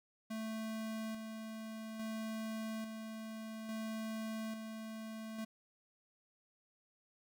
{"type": "tone with tremolo", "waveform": "square", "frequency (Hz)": 220.6, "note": "A3", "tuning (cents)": 5, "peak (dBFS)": -40, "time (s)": [0.3, 5.45], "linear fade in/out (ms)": 10, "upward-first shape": "square", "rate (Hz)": 0.59, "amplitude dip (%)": 40, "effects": ["13-bit"]}